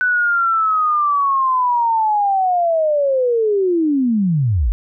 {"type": "linear sweep", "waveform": "sine", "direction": "down", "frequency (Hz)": [1500, 42.79], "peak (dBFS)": -13, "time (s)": [0.01, 4.72], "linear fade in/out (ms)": 0, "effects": []}